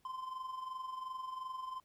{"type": "tone with amplitude modulation", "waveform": "triangle", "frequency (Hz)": 1035, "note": "C6", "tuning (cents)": -19, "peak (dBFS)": -36, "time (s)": [0.05, 1.8], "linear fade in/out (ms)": 2, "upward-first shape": "sine", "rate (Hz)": 22.8, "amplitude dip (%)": 60, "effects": ["pink hiss -74 dBFS RMS until 1.84 s"]}